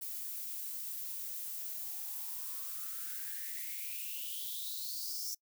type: noise with high-pass filter sweep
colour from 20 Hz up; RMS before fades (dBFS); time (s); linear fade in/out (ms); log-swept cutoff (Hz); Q
violet; -41; 0.01-5.35; 10; 230 to 5700; 8.6
effects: noise-tail reverb RT60 0.1 s tail -24 dB re dry